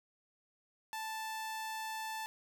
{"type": "tone", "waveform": "sawtooth", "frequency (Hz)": 880, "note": "A5", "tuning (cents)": 0, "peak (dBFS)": -35, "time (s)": [0.93, 2.26], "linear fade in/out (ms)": 0, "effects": []}